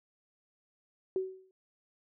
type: tone with exponential decay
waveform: sine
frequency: 377 Hz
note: F#4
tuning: 32 cents sharp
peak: -26 dBFS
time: 1.16-1.51 s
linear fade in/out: 1 ms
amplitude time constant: 75 ms
effects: none